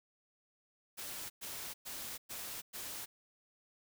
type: noise bursts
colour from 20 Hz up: white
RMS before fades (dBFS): -44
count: 5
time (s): 0.97-3.06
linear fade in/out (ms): 20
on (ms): 330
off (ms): 110
effects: none